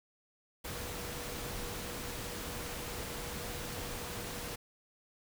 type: tone in noise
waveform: sine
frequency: 483.3 Hz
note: B4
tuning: 38 cents flat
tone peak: -49 dBFS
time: 0.64-4.56 s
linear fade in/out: 10 ms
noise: pink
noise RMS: -41 dBFS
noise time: 0.64-4.56 s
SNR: -11 dB
effects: none